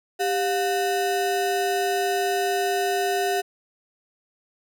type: ring-modulated tone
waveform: square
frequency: 554.4 Hz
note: C#5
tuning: in tune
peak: -19 dBFS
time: 0.19-3.42 s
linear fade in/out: 20 ms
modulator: 159 Hz
effects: none